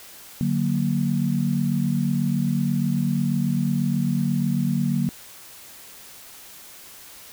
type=chord; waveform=sine; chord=D augmented; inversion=none; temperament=equal; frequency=146.83 / 185 / 233.1 Hz; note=D3 / F#3 / A#3; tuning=0 / 0 / 0 cents; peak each=-24 dBFS; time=0.41-5.09 s; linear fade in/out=0 ms; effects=white hiss -44 dBFS RMS until 7.32 s